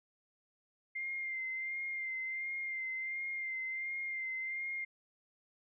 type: tone with vibrato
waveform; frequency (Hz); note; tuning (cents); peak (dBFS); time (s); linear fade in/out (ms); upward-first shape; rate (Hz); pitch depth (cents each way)
sine; 2099; C7; +5; -36; 0.95-4.85; 10; sine; 1.4; 29
effects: none